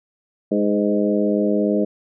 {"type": "harmonic tone with a mistuned harmonic", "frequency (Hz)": 103.4, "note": "G#2", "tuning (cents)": -7, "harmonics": [2, 3, 4, 5, 6], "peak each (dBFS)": [-20, -22, -23, -24, -25], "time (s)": [0.51, 1.85], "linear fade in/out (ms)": 10, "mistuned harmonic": 5, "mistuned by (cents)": -20, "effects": []}